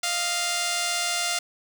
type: tone pair together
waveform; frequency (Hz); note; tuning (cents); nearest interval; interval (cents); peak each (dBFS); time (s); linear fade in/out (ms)
5% pulse; 622.8 / 698.5; D#5 / F5; +2 / 0; major second; 198; -24 / -13; 0.03-1.39; 5
effects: none